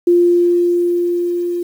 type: tone with level ramp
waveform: sine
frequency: 349.2 Hz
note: F4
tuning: in tune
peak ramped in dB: -7 to -17 dBFS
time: 0.07-1.63 s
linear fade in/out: 5 ms
effects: 7-bit